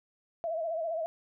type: tone with vibrato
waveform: sine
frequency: 655 Hz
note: E5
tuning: 11 cents flat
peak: -30 dBFS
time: 0.44-1.06 s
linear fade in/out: 0 ms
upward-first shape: sine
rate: 15 Hz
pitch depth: 75 cents each way
effects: none